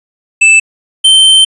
square tone pair in turn, 2637 / 3107 Hz, E7 / G7, 0 / -16 cents, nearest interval minor third, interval 284 cents, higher second, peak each -3 dBFS, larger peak neither, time 0.41-0.6 / 1.04-1.45 s, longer second, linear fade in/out 10 ms, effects resampled to 24000 Hz

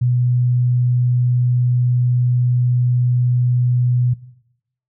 sine tone, 123.47 Hz, B2, in tune, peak -13 dBFS, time 0.01-4.14 s, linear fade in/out 10 ms, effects noise-tail reverb RT60 0.8 s tail -18 dB re dry

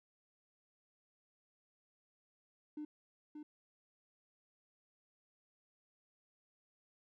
triangle tone with echo, 300.8 Hz, D4, 42 cents sharp, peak -38 dBFS, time 2.77-2.85 s, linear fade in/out 5 ms, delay 580 ms, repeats 1, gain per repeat -6 dB, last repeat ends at 3.43 s, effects tanh soft clip ceiling -38 dBFS

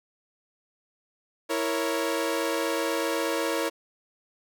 sawtooth chord, A# diminished, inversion second, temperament equal, 329.6 / 466.2 / 554.4 Hz, E4 / A#4 / C#5, 0 / 0 / 0 cents, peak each -26 dBFS, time 1.49-3.7 s, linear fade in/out 20 ms, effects none

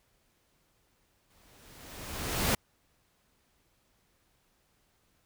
pink noise with exponential growth, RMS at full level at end -26 dBFS, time 1.3-2.55 s, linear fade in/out 5 ms, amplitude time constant 270 ms, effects pink hiss -71 dBFS RMS until 5.25 s

